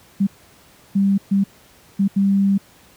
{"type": "tone bursts at uneven times", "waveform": "sine", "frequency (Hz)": 197.1, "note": "G3", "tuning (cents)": 10, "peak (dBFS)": -13, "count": 5, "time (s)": [[0.2, 0.27], [0.95, 1.18], [1.31, 1.44], [1.99, 2.08], [2.16, 2.58]], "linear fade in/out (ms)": 10, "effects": ["pink hiss -50 dBFS RMS until 2.96 s", "high-pass 60 Hz 12 dB/octave"]}